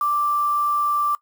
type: tone with quantisation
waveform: sine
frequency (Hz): 1174.7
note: D6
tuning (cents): 0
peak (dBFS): -18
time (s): 0.01-1.15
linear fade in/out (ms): 2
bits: 6
effects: noise-tail reverb RT60 0.1 s tail -18 dB re dry